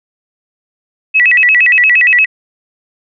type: tone with vibrato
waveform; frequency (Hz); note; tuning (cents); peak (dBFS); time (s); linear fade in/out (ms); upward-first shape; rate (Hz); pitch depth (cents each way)
sine; 2240; C#7; +18; -5; 1.14-2.26; 20; square; 8.6; 240
effects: none